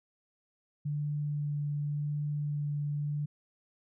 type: tone with vibrato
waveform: sine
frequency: 146.83 Hz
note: D3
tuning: in tune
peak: -30 dBFS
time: 0.85-3.26 s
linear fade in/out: 10 ms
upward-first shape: sine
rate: 0.9 Hz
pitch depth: 9 cents each way
effects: none